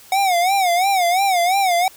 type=tone with vibrato; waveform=square; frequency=740 Hz; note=F#5; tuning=in tune; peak=-15 dBFS; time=0.12-1.88 s; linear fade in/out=2 ms; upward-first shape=sine; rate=2.9 Hz; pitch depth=130 cents each way; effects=white hiss -45 dBFS RMS until 1.96 s